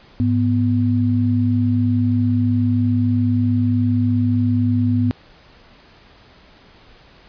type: tone pair together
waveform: sine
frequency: 103.83 / 247 Hz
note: G#2 / B3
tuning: 0 / 0 cents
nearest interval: octave + minor third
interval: 1500 cents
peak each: -17 dBFS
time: 0.2-5.11 s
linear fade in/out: 0 ms
effects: pink hiss -48 dBFS RMS until 7.28 s + resampled to 11025 Hz